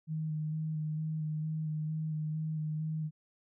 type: tone with vibrato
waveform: sine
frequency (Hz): 155.56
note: D#3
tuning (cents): 0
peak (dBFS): -32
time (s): 0.07-3.11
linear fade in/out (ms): 50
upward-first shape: square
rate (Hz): 2.2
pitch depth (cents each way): 16
effects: none